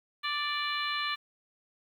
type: harmonic tone with a mistuned harmonic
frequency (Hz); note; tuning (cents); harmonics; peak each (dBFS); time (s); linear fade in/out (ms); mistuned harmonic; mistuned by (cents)
587.3; D5; 0; 2 / 3 / 4 / 5 / 6 / 7; -34 / -36 / -37 / -38 / -39 / -39; 0.23-1.16; 20; 7; -16
effects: 10-bit